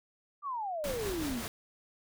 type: exponential sweep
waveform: sine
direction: down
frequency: 1208 to 217 Hz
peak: -33 dBFS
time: 0.42-1.43 s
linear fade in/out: 50 ms
type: noise with tremolo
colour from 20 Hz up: pink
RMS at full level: -37 dBFS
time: 0.84-1.48 s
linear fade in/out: 0 ms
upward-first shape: triangle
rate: 5.3 Hz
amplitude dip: 45%
effects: none